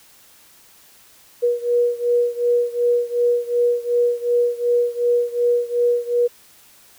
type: beating tone pair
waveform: sine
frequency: 480.3 / 483 Hz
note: B4 / B4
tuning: -48 / -39 cents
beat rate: 2.7 Hz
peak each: -18 / -20 dBFS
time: 1.42-6.28 s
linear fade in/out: 20 ms
effects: white hiss -50 dBFS RMS until 6.98 s

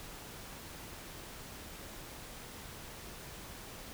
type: silence
effects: pink hiss -48 dBFS RMS until 3.93 s

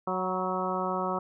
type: harmonic tone with a mistuned harmonic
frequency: 185 Hz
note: F#3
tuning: in tune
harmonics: 1 / 2 / 3 / 4 / 5 / 6 / 7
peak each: -35 / -35 / -35 / -35 / -35 / -35 / -35 dBFS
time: 0.07-1.19 s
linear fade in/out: 5 ms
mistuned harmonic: 5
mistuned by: +33 cents
effects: none

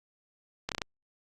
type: slowing click train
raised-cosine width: 0.2 ms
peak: -14 dBFS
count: 5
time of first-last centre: 0.69-0.818 s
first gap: 28 ms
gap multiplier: 1.09
effects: Opus 48 kbps

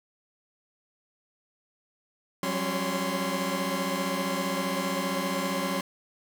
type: tone cluster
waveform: sawtooth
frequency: 180.9 / 196.1 / 273.8 / 558 / 1036 Hz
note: F#3 / G3 / C#4 / C#5 / C6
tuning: -39 / +1 / -21 / +11 / -17 cents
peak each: -30 dBFS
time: 2.43-5.81 s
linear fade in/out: 2 ms
effects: none

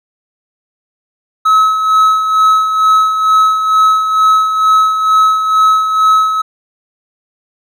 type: tone with tremolo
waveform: triangle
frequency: 1287 Hz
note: E6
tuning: 42 cents flat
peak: -3 dBFS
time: 1.45-6.42 s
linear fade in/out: 10 ms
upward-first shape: sine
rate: 2.2 Hz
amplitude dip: 55%
effects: none

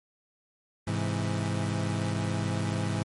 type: chord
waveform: 30% pulse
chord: Ab augmented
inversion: none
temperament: equal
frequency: 103.83 / 130.81 / 164.81 Hz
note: Ab2 / C3 / E3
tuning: 0 / 0 / 0 cents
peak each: -27 / -32 / -30 dBFS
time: 0.87-3.03 s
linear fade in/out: 5 ms
effects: MP3 48 kbps

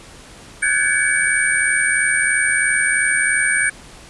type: tone cluster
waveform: sine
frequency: 1505 / 1637 / 1720 / 2266 / 8790 Hz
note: F#6 / G#6 / A6 / C#7 / C#9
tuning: +29 / -25 / -40 / +37 / -16 cents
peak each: -21 dBFS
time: 0.62-3.7 s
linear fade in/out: 10 ms
effects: pink hiss -41 dBFS RMS until 4.09 s + resampled to 24000 Hz

